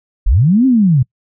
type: linear two-way sweep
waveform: sine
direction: up then down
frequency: 30.24 to 270.8 to 117.6 Hz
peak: -7 dBFS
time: 0.26-1.03 s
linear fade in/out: 10 ms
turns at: 0.66 s
effects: noise-tail reverb RT60 0.1 s tail -25 dB re dry